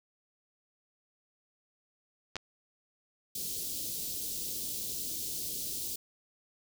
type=clicks; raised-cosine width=0.2 ms; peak=-19 dBFS; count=2; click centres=2.357 / 2.366 s
type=band-stop noise; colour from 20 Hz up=white; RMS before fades=-37 dBFS; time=3.35-5.96 s; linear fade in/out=5 ms; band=460 to 3700 Hz; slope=24 dB/octave
effects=none